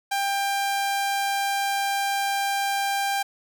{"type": "tone", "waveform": "sawtooth", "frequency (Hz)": 794, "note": "G5", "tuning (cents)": 22, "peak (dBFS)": -19, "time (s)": [0.11, 3.23], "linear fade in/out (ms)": 10, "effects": []}